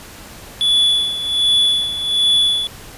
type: tone with tremolo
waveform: triangle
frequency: 3434 Hz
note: A7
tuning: 43 cents flat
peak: -9 dBFS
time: 0.61-2.67 s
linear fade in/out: 0 ms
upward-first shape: sine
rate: 1.3 Hz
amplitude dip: 70%
effects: pink hiss -37 dBFS RMS until 2.97 s + resampled to 32000 Hz